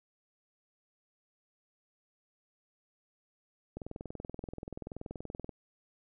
click train, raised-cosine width 2 ms, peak -27 dBFS, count 37, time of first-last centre 3.77-5.492 s, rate 20.9 Hz, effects none

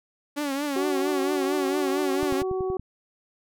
sawtooth tone with vibrato, 283 Hz, C#4, 36 cents sharp, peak -22 dBFS, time 0.36-2.43 s, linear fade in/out 20 ms, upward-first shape triangle, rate 4.4 Hz, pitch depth 100 cents each way
harmonic tone, 375.2 Hz, F#4, 24 cents sharp, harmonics 1 / 2 / 3, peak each -25 / -36 / -40 dBFS, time 0.76-2.77 s, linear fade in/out 2 ms
click train, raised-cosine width 5 ms, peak -23 dBFS, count 7, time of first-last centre 2.23-2.796 s, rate 10.6 Hz
effects none

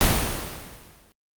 pink noise with exponential decay, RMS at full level -17 dBFS, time 0.01-1.12 s, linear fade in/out 0 ms, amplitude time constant 240 ms, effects Opus 32 kbps

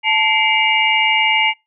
sine tone cluster, 880 / 2094 / 2306 / 2839 Hz, A5 / C7 / D7 / F7, 0 / +1 / -32 / +28 cents, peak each -18 dBFS, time 0.03-1.54 s, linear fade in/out 50 ms, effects noise-tail reverb RT60 0.2 s tail -23 dB re dry

